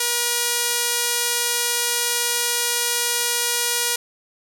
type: tone with band-pass filter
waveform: sawtooth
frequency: 478.8 Hz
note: A#4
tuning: 46 cents sharp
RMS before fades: -22 dBFS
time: 0-3.96 s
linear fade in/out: 5 ms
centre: 9200 Hz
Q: 0.67
effects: none